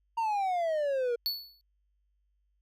triangle exponential sweep, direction down, 932.3 to 466.2 Hz, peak -25 dBFS, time 0.17-1.16 s, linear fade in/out 10 ms
square tone with exponential decay, 4435 Hz, C#8, in tune, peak -26 dBFS, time 1.26-1.61 s, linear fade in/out 0 ms, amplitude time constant 75 ms
effects added 50 Hz sine -70 dBFS peak until 2.61 s

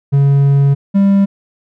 triangle tone pair in turn, 139.8 / 197.71 Hz, C#3 / G3, +15 / +15 cents, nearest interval tritone, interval 600 cents, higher second, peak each -5 dBFS, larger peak neither, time 0.12-0.75 / 0.94-1.26 s, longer first, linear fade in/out 20 ms, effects none

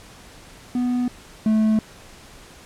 triangle tone pair in turn, 246.9 / 217.4 Hz, B3 / A3, 0 / -21 cents, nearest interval major second, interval 221 cents, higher first, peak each -17 / -13 dBFS, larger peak second, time 0.75-1.08 / 1.46-1.79 s, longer neither, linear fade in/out 2 ms, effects pink hiss -45 dBFS RMS until 2.65 s + low-pass 10000 Hz 12 dB/octave

